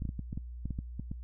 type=clicks; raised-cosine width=5 ms; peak=-24 dBFS; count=11; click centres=0.021 / 0.053 / 0.091 / 0.193 / 0.329 / 0.375 / 0.656 / 0.707 / 0.789 / 0.996 / 1.115 s; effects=noise-tail reverb RT60 0.1 s tail -24 dB re dry + added 60 Hz sine -40 dBFS peak until 1.23 s